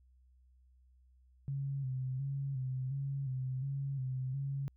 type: tone with vibrato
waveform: sine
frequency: 133.8 Hz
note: C3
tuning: 39 cents sharp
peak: -34 dBFS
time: 1.48-4.68 s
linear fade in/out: 0 ms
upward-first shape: square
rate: 1.4 Hz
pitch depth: 55 cents each way
effects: added 63 Hz sine -62 dBFS peak until 4.76 s